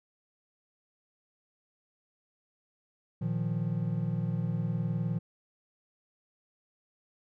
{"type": "chord", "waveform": "triangle", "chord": "Bb suspended fourth", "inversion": "none", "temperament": "just", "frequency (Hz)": [116.54, 155.39, 174.81], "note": ["Bb2", "Eb3", "F3"], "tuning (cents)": [0, -2, 2], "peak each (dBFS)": -31, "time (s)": [3.21, 5.19], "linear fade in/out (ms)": 10, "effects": []}